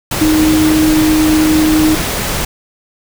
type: tone in noise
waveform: sine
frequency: 311.1 Hz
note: D#4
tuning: in tune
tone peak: -8 dBFS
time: 0.21-1.95 s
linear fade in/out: 5 ms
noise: pink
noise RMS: -17 dBFS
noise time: 0.11-2.45 s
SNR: +6 dB
effects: none